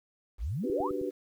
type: exponential sweep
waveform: sine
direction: up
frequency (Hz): 43.1 to 1362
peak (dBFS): -30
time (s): 0.38-0.91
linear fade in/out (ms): 50
type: chord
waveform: sine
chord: G major seventh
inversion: second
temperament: equal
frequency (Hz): 293.7 / 370 / 392 / 493.9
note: D4 / F#4 / G4 / B4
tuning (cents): 0 / 0 / 0 / 0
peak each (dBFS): -36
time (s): 0.63-1.11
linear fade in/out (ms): 20
type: click train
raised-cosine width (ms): 3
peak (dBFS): -31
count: 4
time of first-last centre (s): 0.7-1.014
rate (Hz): 9.55
effects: 10-bit